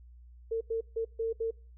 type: tone bursts at uneven times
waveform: sine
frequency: 452.7 Hz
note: A4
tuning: 49 cents sharp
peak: -28 dBFS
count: 5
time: 0.51-0.61 / 0.7-0.81 / 0.96-1.05 / 1.19-1.33 / 1.4-1.51 s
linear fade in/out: 10 ms
effects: noise-tail reverb RT60 0.4 s tail -24 dB re dry + added 60 Hz sine -50 dBFS peak until 1.77 s

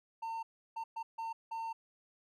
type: tone bursts at uneven times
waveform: triangle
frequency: 906 Hz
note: A#5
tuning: 50 cents flat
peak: -35 dBFS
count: 5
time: 0.22-0.43 / 0.76-0.84 / 0.96-1.03 / 1.18-1.33 / 1.51-1.73 s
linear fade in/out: 10 ms
effects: none

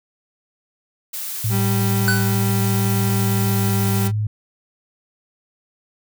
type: noise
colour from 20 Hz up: blue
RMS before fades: -28 dBFS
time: 1.13-4.08 s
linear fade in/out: 10 ms
type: tone with pitch glide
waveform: sine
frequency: 110 to 106.38 Hz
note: A2 to G#2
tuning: 0 to +42 cents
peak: -18 dBFS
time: 1.44-4.27 s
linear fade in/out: 5 ms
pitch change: -58 cents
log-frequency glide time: 3.36-3.77 s
type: tone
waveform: 35% pulse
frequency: 196 Hz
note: G3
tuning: in tune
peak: -19 dBFS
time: 1.49-4.12 s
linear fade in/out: 50 ms
type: tone with exponential decay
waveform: square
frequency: 1500 Hz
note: F#6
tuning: 23 cents sharp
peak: -15 dBFS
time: 2.08-2.44 s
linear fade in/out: 0 ms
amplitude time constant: 77 ms
effects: none

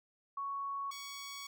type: tone pair in turn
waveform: sine / 10% pulse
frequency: 1112 / 1119.7 Hz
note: C#6 / C#6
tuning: +5 / +17 cents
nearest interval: unison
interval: 12 cents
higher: second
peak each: -36 / -35 dBFS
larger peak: second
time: 0.37-0.91 / 0.91-1.47 s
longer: second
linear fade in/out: 5 ms
effects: none

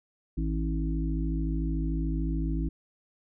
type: harmonic tone with a mistuned harmonic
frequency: 53.6 Hz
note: A1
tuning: 45 cents flat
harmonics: 1 / 3 / 5 / 6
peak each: -28 / -33 / -35 / -36 dBFS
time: 0.37-2.69 s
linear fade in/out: 10 ms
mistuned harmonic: 1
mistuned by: +32 cents
effects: none

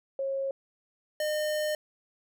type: tone pair in turn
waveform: sine / square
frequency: 543 / 608.4 Hz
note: C#5 / D#5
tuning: -36 / -39 cents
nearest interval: major second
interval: 197 cents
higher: second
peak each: -28 dBFS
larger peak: neither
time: 0.19-0.51 / 1.2-1.75 s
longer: second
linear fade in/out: 2 ms
effects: none

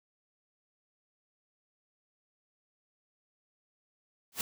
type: noise with exponential growth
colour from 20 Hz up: white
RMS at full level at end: -27 dBFS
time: 4.32-4.41 s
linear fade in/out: 1 ms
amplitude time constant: 18 ms
effects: none

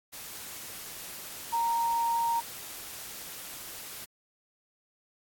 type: tone in noise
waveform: sine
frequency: 929 Hz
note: A#5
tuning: 6 cents flat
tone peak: -25 dBFS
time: 1.52-2.41 s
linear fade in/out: 20 ms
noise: white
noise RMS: -42 dBFS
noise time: 0.12-4.06 s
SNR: +14 dB
effects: AAC 64 kbps

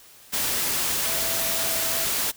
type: tone in noise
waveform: sine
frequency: 659.3 Hz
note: E5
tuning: in tune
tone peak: -35 dBFS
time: 1.06-2.06 s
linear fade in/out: 20 ms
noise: white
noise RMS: -25 dBFS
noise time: 0.32-2.32 s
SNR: -13 dB
effects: white hiss -50 dBFS RMS until 2.36 s

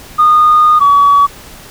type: tone pair in turn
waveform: sine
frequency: 1227 / 1135.5 Hz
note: D#6 / C#6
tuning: -25 / +41 cents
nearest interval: minor second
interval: 134 cents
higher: first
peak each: -3 dBFS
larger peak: neither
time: 0.18-0.8 / 0.8-1.27 s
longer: first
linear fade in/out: 20 ms
effects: tanh soft clip ceiling 0 dBFS + pink hiss -34 dBFS RMS until 1.7 s

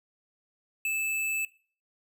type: tone with hard clipping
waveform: triangle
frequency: 2625 Hz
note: E7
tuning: 8 cents flat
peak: -28 dBFS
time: 0.85-1.45 s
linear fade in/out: 2 ms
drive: 18 dB
effects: noise-tail reverb RT60 0.4 s tail -19 dB re dry

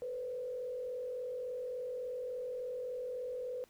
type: tone with frequency modulation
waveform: sine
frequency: 499.8 Hz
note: B4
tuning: 21 cents sharp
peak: -37 dBFS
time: 0.02-3.64 s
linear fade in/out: 0 ms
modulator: 43.5 Hz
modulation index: 0.62
effects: pink hiss -67 dBFS RMS until 3.69 s

